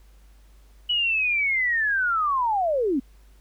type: linear sweep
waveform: sine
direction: down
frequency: 2960 to 242.9 Hz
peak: -20 dBFS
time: 0.89-3 s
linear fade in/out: 10 ms
effects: added 50 Hz sine -49 dBFS peak until 3.4 s + pink hiss -62 dBFS RMS until 3.4 s